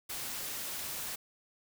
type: noise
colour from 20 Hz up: white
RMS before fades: -39 dBFS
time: 0.09-1.16 s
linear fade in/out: 10 ms
effects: none